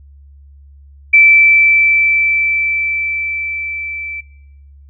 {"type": "tone with level ramp", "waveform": "sine", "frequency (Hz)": 2326, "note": "D7", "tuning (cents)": -17, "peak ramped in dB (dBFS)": [-3, -22], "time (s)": [1.13, 4.21], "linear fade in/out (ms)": 10, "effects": ["noise-tail reverb RT60 0.9 s tail -23 dB re dry", "added 70 Hz sine -38 dBFS peak until 4.89 s"]}